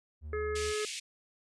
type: tone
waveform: triangle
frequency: 76.2 Hz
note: D#2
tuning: 36 cents flat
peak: -37 dBFS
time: 0.21-0.74 s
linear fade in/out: 50 ms
type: harmonic tone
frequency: 424.4 Hz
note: G#4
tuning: 38 cents sharp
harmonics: 1 / 3 / 4 / 5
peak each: -32 / -42 / -44 / -46 dBFS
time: 0.33-0.85 s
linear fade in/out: 2 ms
type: band-pass noise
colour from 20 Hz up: pink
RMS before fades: -40 dBFS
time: 0.55-1 s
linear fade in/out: 10 ms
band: 2200 to 9400 Hz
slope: 48 dB/octave
effects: none